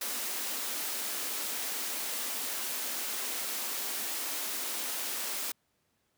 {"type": "high-pass noise", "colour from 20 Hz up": "white", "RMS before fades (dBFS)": -35, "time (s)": [0.01, 5.52], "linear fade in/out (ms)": 5, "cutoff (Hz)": 210, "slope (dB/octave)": 96, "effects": ["pink hiss -75 dBFS RMS until 6.17 s", "high-pass 80 Hz 12 dB/octave"]}